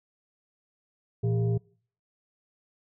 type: tone with frequency modulation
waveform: sine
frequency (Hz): 116.54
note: A#2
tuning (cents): 0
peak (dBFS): -23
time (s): 1.23-1.58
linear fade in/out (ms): 10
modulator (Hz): 286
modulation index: 0.73
effects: noise-tail reverb RT60 0.5 s tail -24 dB re dry